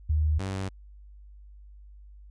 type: tone pair in turn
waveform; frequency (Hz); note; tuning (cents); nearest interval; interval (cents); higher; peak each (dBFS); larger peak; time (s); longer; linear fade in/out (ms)
sine / sawtooth; 76.7 / 95.96; D#2 / G2; -24 / -36; major third; 388; second; -21 / -26; first; 0.09-0.39 / 0.39-0.69; neither; 10
effects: added 50 Hz sine -46 dBFS peak until 2.3 s + resampled to 22050 Hz